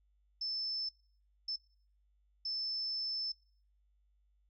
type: tone bursts at uneven times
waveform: sine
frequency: 5274 Hz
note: E8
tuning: in tune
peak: -35 dBFS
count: 3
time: 0.41-0.89 / 1.48-1.56 / 2.45-3.32 s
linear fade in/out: 5 ms
effects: noise-tail reverb RT60 0.5 s tail -22 dB re dry + added 50 Hz sine -69 dBFS peak until 4.49 s